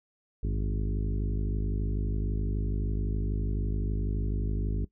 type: harmonic tone with a mistuned harmonic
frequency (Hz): 51.91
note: G#1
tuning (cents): 0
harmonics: 1 / 2 / 3 / 4 / 5 / 6 / 7 / 8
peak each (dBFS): -28 / -34 / -38 / -40 / -42 / -44 / -45 / -46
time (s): 0.43-4.85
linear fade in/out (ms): 5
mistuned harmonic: 2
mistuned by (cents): -88
effects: noise-tail reverb RT60 0.1 s tail -18 dB re dry